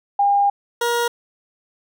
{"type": "tone pair in turn", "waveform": ["sine", "20% pulse"], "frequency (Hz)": [806, 474.3], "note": ["G5", "A#4"], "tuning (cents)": [48, 30], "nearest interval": "major sixth", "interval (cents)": 918, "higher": "first", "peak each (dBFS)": -13, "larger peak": "neither", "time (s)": [[0.19, 0.5], [0.81, 1.08]], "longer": "first", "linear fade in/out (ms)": 5, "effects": []}